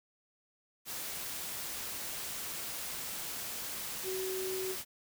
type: tone in noise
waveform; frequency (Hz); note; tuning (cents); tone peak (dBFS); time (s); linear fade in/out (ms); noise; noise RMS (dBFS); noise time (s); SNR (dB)
sine; 376.5; F#4; +30; -35; 4.03-4.76; 50; white; -40; 0.85-4.85; +2
effects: none